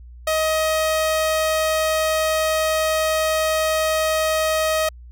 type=tone; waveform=sawtooth; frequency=630 Hz; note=D#5; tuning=21 cents sharp; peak=-14 dBFS; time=0.27-4.89 s; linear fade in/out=5 ms; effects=added 60 Hz sine -38 dBFS peak until 5.11 s